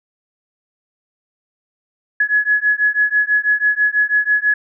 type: beating tone pair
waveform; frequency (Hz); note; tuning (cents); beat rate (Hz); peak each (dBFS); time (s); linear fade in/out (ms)
sine; 1688 / 1694.1; G#6 / G#6; +28 / +34; 6.1; -16; 2.2-4.54; 5
effects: none